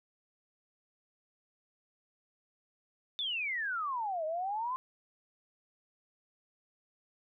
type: exponential two-way sweep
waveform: sine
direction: down then up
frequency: 3600 to 613 to 1058 Hz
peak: -32 dBFS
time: 3.19-4.76 s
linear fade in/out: 0 ms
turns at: 4.25 s
effects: none